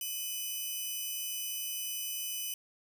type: tone pair together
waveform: 5% pulse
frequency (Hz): 2511 / 2983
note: D#7 / F#7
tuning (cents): +15 / +13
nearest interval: minor third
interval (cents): 298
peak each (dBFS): -35 / -27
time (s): 0.01-2.54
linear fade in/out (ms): 2
effects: none